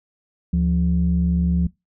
sine tone pair together, 73.42 / 174.62 Hz, D2 / F3, 0 / 0 cents, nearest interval octave + minor third, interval 1500 cents, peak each -19 / -17 dBFS, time 0.53-1.67 s, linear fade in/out 5 ms, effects noise-tail reverb RT60 0.2 s tail -23 dB re dry + tanh soft clip ceiling -10 dBFS

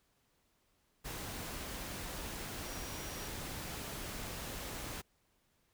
sine tone in noise, 5690 Hz, F8, 31 cents sharp, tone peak -53 dBFS, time 2.64-3.29 s, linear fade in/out 20 ms, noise pink, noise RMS -43 dBFS, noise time 1.04-5.02 s, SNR -13 dB, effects pink hiss -75 dBFS RMS until 5.73 s

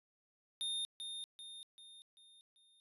square tone with echo, 3651 Hz, A#7, 37 cents flat, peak -37 dBFS, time 0.61-0.85 s, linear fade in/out 0 ms, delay 390 ms, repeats 5, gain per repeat -6 dB, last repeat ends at 2.8 s, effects resampled to 32000 Hz

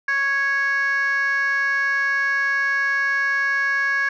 sine tone with frequency modulation, 1661.2 Hz, G#6, in tune, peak -16 dBFS, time 0.08-4.09 s, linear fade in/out 5 ms, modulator 553 Hz, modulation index 0.6, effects tanh soft clip ceiling -16 dBFS

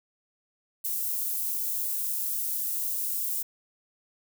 white high-pass noise, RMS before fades -30 dBFS, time 0.84-3.43 s, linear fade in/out 10 ms, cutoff 12000 Hz, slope 12 dB/octave, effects none

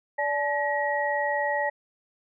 sine tone cluster, 581 / 861 / 1902 Hz, D5 / A5 / A#6, -19 / -38 / +34 cents, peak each -28 dBFS, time 0.18-1.7 s, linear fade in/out 10 ms, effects none

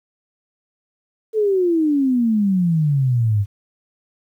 sine exponential sweep, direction down, 446.4 to 98 Hz, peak -14 dBFS, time 1.33-3.46 s, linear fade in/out 50 ms, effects 9-bit

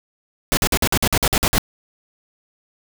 pink noise bursts, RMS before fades -17 dBFS, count 11, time 0.52-1.581 s, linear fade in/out 0 ms, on 51 ms, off 50 ms, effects none

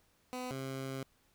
15% pulse tone pair in turn, 252 / 133.75 Hz, B3 / C3, +35 / +38 cents, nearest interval major seventh, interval 1097 cents, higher first, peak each -32 / -32 dBFS, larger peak neither, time 0.33-0.51 / 0.51-1.03 s, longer second, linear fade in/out 0 ms, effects pink hiss -71 dBFS RMS until 1.34 s

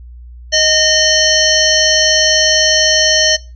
harmonic tone with a mistuned harmonic, 612 Hz, D#5, 29 cents flat, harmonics 1 / 3 / 5 / 7 / 9 / 10, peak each -16 / -16 / -16 / -16 / -16 / -16 dBFS, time 0.52-3.37 s, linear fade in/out 20 ms, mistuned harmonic 1, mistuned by +32 cents, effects noise-tail reverb RT60 0.3 s tail -21 dB re dry + added 60 Hz sine -31 dBFS peak until 3.55 s

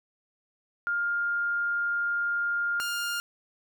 sine / sawtooth tone pair in turn, 1407 / 1407 Hz, F6 / F6, +12 / +12 cents, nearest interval unison, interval 0 cents, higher neither, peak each -25 / -25 dBFS, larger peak neither, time 0.87-2.8 / 2.8-3.2 s, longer first, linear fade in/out 0 ms, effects none

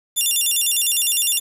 5% pulse tone with vibrato, 3136 Hz, G7, in tune, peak -9 dBFS, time 0.16-1.4 s, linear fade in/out 20 ms, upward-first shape square, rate 9.9 Hz, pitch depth 200 cents each way, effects resampled to 32000 Hz + 7-bit

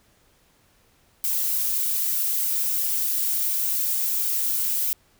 violet noise with flanger, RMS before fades -24 dBFS, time 1.24-4.93 s, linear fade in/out 0 ms, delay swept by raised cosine 1.3 to 3.1 ms, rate 3.3 Hz, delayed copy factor +0.5, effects pink hiss -61 dBFS RMS until 5.19 s

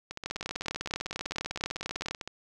two click trains, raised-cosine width 0.2 ms, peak -16 / -21 dBFS, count 38 / 35, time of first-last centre 0.26-2.11 / 0.11-2.276 s, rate 20 / 15.7 Hz, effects none

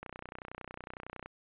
click train, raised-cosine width 0.5 ms, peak -27 dBFS, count 39, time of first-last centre 0.03-1.26 s, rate 30.9 Hz, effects resampled to 8000 Hz

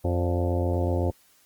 harmonic tone with a mistuned harmonic, 87.9 Hz, F2, 12 cents sharp, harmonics 1 / 2 / 3 / 4 / 5 / 6 / 7 / 8 / 9 / 10, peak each -24 / -38 / -32 / -31 / -37 / -31 / -36 / -36 / -45 / -41 dBFS, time 0.04-1.11 s, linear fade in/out 10 ms, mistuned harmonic 7, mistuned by -62 cents, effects white hiss -60 dBFS RMS until 1.45 s + Opus 24 kbps

